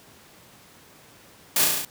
white noise with echo, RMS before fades -21 dBFS, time 1.56-1.64 s, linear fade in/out 2 ms, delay 35 ms, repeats 6, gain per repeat -2 dB, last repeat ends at 1.85 s, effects pink hiss -51 dBFS RMS until 1.9 s + high-pass 100 Hz 12 dB/octave

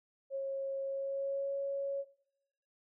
sine tone with pitch glide, 544 to 554.5 Hz, C#5 to C#5, -33 to 0 cents, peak -33 dBFS, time 0.3-2.05 s, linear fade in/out 50 ms, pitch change +33 cents, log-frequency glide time 0.83-1.54 s, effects noise-tail reverb RT60 0.8 s tail -18 dB re dry

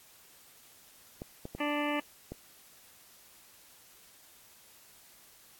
clicks, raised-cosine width 2 ms, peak -26 dBFS, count 4, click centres 1.219 / 1.454 / 1.55 / 2.32 s
harmonic tone, 293.7 Hz, D4, in tune, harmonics 1 / 2 / 3 / 4 / 6 / 7 / 8 / 9 / 10, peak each -33 / -36 / -38 / -39 / -41 / -41 / -42 / -43 / -43 dBFS, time 1.6-2 s, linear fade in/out 5 ms
effects white hiss -58 dBFS RMS until 5.59 s + AAC 64 kbps

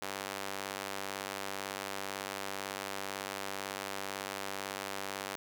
sawtooth tone with high-pass filter, 98 Hz, G2, in tune, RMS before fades -40 dBFS, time 0.02-5.36 s, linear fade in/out 0 ms, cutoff 530 Hz, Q 0.54, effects none

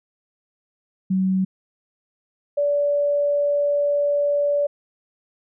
sine tone pair in turn, 188.6 / 577.4 Hz, F#3 / D5, +33 / -30 cents, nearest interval octave + perfect fifth, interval 1937 cents, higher second, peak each -17 dBFS, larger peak neither, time 1.1-1.45 / 2.57-4.67 s, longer second, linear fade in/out 10 ms, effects none

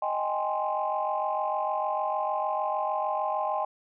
sine chord, Ab major seventh, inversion second, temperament equal, 622.3 / 784 / 830.6 / 1046.5 Hz, Eb5 / G5 / Ab5 / C6, 0 / 0 / 0 / 0 cents, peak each -31 dBFS, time 0.02-3.65 s, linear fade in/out 5 ms, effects tanh soft clip ceiling -17 dBFS

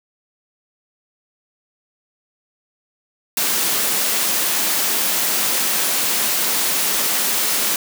white high-pass noise, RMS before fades -19 dBFS, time 3.37-7.76 s, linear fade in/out 2 ms, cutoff 160 Hz, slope 48 dB/octave, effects none

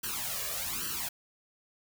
white noise with flanger, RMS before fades -35 dBFS, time 0.03-1.09 s, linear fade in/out 10 ms, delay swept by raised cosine 0.67 to 1.77 ms, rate 1.2 Hz, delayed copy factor +0.95, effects none

